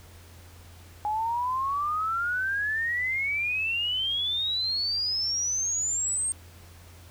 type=exponential sweep; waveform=sine; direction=up; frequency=830.6 to 8610 Hz; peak=-25 dBFS; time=1.05-6.32 s; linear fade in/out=0 ms; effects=added 86 Hz sine -48 dBFS peak until 7.1 s + pink hiss -53 dBFS RMS until 7.1 s